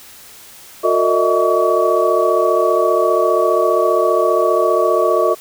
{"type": "tone cluster", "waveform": "sine", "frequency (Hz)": [362.4, 453, 608, 643, 1133], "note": ["F#4", "A#4", "D#5", "E5", "C#6"], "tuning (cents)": [-36, -50, -40, -43, 37], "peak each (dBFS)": -18, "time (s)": [0.83, 5.35], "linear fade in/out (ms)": 20, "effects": ["white hiss -40 dBFS RMS until 5.4 s"]}